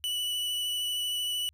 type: tone with vibrato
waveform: 45% pulse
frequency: 2960 Hz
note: F#7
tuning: in tune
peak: -29 dBFS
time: 0.04-1.49 s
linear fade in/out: 0 ms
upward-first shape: triangle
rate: 13 Hz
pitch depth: 16 cents each way
effects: added 76 Hz sine -62 dBFS peak until 1.53 s